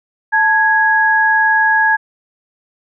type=tone pair together; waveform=sine; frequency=880 / 1661.2 Hz; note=A5 / G#6; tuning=0 / 0 cents; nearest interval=major seventh; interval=1100 cents; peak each=-14 / -11 dBFS; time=0.32-1.97 s; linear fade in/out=20 ms; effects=none